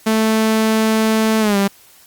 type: tone with pitch glide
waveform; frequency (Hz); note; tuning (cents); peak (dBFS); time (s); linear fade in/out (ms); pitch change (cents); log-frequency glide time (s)
sawtooth; 220 to 198.28; A3 to G3; 0 to +20; -9; 0.06-1.68; 10; -180; 1.4-1.57
effects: white hiss -47 dBFS RMS until 2.06 s + Opus 48 kbps